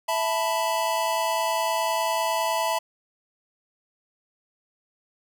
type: chord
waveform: square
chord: E suspended fourth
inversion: none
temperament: just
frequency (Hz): 659.3 / 879 / 988.9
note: E5 / A5 / B5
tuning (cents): 0 / -2 / +2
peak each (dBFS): -28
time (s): 0.08-2.79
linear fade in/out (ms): 10
effects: none